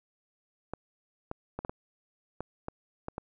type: clicks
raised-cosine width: 1 ms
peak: -21 dBFS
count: 9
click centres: 0.736 / 1.314 / 1.59 / 1.649 / 1.695 / 2.406 / 2.684 / 3.084 / 3.181 s
effects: none